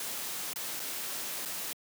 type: noise with dropouts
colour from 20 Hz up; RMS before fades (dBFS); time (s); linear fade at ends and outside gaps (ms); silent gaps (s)
white; -37; 0-1.73; 2; 0.534-0.559 / 0.796-0.8 / 1.452-1.457
effects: high-pass 150 Hz 12 dB/octave